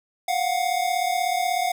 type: tone pair together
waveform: square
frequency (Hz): 703.6 / 740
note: F5 / F#5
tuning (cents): +13 / 0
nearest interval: minor second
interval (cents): 87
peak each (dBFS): -25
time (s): 0.28-1.72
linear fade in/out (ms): 5
effects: none